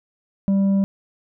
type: tone with tanh clipping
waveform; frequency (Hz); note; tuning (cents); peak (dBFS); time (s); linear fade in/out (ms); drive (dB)
sine; 196; G3; 0; -16; 0.48-0.84; 0; 5
effects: none